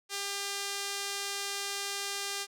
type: tone with band-pass filter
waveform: sawtooth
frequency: 399.3 Hz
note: G4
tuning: 32 cents sharp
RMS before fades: -36 dBFS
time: 0.09-2.47 s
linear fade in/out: 50 ms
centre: 6000 Hz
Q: 0.76
effects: none